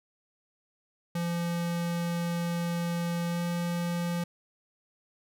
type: tone with pitch glide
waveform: square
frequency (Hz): 171.3 to 172.69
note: F3 to F3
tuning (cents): -33 to -19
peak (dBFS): -29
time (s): 1.15-4.24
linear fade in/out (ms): 5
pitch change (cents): +14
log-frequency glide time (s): 3.28-3.41
effects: none